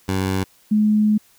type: tone pair in turn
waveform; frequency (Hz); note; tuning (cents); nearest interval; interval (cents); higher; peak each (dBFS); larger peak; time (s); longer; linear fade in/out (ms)
15% pulse / sine; 95.1 / 212.3; F#2 / G#3; +48 / +38; octave + major second; 1390; second; -13 / -13; neither; 0.08-0.44 / 0.71-1.18; second; 10
effects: white hiss -55 dBFS RMS until 1.38 s